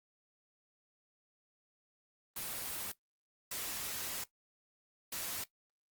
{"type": "noise bursts at uneven times", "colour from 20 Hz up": "white", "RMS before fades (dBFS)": -40, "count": 3, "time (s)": [[2.36, 2.92], [3.51, 4.24], [5.12, 5.44]], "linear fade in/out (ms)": 5, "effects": ["noise-tail reverb RT60 0.1 s tail -17 dB re dry", "Opus 24 kbps"]}